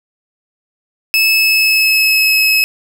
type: tone with pitch glide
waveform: 30% pulse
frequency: 2605 to 2574 Hz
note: E7 to E7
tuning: -21 to -42 cents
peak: -6 dBFS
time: 1.14-2.64 s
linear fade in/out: 0 ms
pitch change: -21 cents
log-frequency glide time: 1.28-2.36 s
effects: none